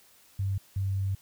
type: tone pair in turn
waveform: sine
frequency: 97.5 / 97.1 Hz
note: G2 / G2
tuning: -9 / -16 cents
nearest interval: unison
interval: 7 cents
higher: first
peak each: -26 dBFS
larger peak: neither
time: 0.39-0.58 / 0.76-1.15 s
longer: second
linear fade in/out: 5 ms
effects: white hiss -59 dBFS RMS until 1.21 s